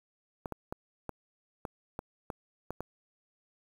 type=clicks; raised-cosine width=1 ms; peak=-22 dBFS; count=9; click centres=0.458 / 0.523 / 0.725 / 1.093 / 1.652 / 1.991 / 2.302 / 2.706 / 2.806 s; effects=8-bit